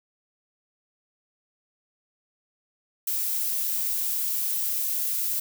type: noise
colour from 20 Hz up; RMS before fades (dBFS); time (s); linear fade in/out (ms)
violet; -27; 3.07-5.4; 5
effects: none